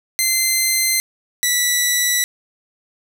10% pulse tone pair in turn, 2072 / 1963.6 Hz, C7 / B6, -17 / -10 cents, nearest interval minor second, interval 93 cents, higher first, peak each -6 dBFS, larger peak neither, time 0.19-1 / 1.43-2.24 s, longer neither, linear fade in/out 0 ms, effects 8-bit

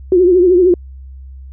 sine tone with vibrato, 361 Hz, F#4, 43 cents flat, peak -6 dBFS, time 0.12-0.74 s, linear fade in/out 2 ms, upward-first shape triangle, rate 13 Hz, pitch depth 96 cents each way, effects added 66 Hz sine -30 dBFS peak until 1.52 s

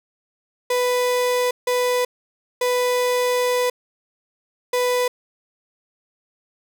35% pulse tone bursts at uneven times, 495.5 Hz, B4, 6 cents sharp, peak -16 dBFS, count 4, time 0.7-1.51 / 1.67-2.05 / 2.61-3.7 / 4.73-5.08 s, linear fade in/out 5 ms, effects none

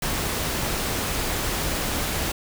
pink noise, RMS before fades -26 dBFS, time 0.02-2.32 s, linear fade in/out 5 ms, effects none

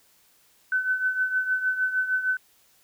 sine tone with tremolo, 1514 Hz, F#6, 39 cents sharp, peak -19 dBFS, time 0.72-2.37 s, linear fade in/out 2 ms, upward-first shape triangle, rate 6.5 Hz, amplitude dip 75%, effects white hiss -61 dBFS RMS until 2.83 s

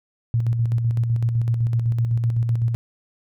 sine tone with tremolo, 116.54 Hz, A#2, in tune, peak -16 dBFS, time 0.34-2.75 s, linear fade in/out 0 ms, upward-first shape square, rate 7.9 Hz, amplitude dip 40%, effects none

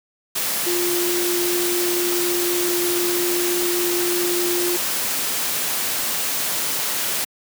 sine tone in noise, 351.4 Hz, F4, 11 cents sharp, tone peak -21 dBFS, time 0.66-4.77 s, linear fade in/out 10 ms, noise white, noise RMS -23 dBFS, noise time 0.35-7.25 s, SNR -1 dB, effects high-pass 150 Hz 12 dB/octave

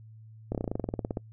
slowing click train, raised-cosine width 2 ms, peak -17 dBFS, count 16, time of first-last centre 0.52-1.172 s, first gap 28 ms, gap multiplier 1.06, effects noise-tail reverb RT60 0.1 s tail -26 dB re dry + added 110 Hz sine -47 dBFS peak until 1.32 s

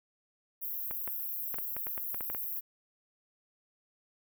pink high-pass noise, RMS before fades -37 dBFS, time 0.61-2.61 s, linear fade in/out 20 ms, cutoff 12000 Hz, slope 96 dB/octave
clicks, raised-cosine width 0.5 ms, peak -26 dBFS, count 11, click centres 0.911 / 1.077 / 1.543 / 1.585 / 1.766 / 1.869 / 1.978 / 2.145 / 2.208 / 2.3 / 2.348 s
effects none

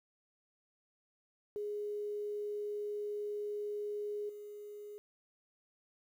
sine tone with level steps, 415.3 Hz, G#4, in tune, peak -36 / -45 dBFS, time 1.56-4.98 s, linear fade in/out 0 ms, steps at 4.29 s, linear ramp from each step 5 ms, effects 11-bit

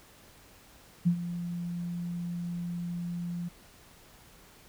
sine tone with ADSR envelope, 173.5 Hz, F3, 11 cents flat, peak -19 dBFS, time 1.05-3.49 s, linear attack 21 ms, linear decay 83 ms, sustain -13 dB, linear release 13 ms, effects pink hiss -56 dBFS RMS until 4.68 s

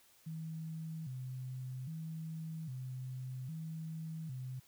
sine tone with vibrato, 143.8 Hz, D3, 36 cents flat, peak -40 dBFS, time 0.26-4.6 s, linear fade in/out 10 ms, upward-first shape square, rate 0.62 Hz, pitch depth 190 cents each way, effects white hiss -66 dBFS RMS until 4.67 s

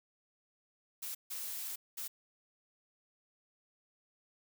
blue noise bursts at uneven times, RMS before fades -41 dBFS, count 3, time 1.02-1.15 / 1.3-1.76 / 1.97-2.08 s, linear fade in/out 10 ms, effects none

